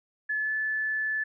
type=tone with pitch glide; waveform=sine; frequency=1721 to 1738 Hz; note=A6 to A6; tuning=-39 to -22 cents; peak=-26 dBFS; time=0.29-1.24 s; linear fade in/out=10 ms; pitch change=+17 cents; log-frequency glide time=0.39-0.53 s; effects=none